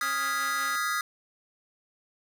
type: chord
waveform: square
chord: F half-diminished seventh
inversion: third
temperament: equal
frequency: 1244.5 / 1396.9 / 1661.2 / 1975.5 Hz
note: Eb6 / F6 / Ab6 / Cb7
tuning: 0 / 0 / 0 / 0 cents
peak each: -31 / -34 / -34 / -35 dBFS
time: 0.01-1.01 s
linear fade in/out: 2 ms
type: tone with tremolo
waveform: 5% pulse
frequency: 270.2 Hz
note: C#4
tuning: 44 cents flat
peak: -29 dBFS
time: 0.02-0.76 s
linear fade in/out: 2 ms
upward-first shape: sine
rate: 5.3 Hz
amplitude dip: 40%
effects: none